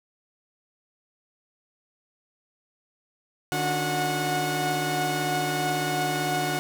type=tone cluster; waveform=sawtooth; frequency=151.4 / 284.8 / 364 / 731 Hz; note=D#3 / C#4 / F#4 / F#5; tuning=-47 / +47 / -28 / -21 cents; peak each=-27 / -30 / -28 / -23 dBFS; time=3.52-6.59 s; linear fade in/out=0 ms; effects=none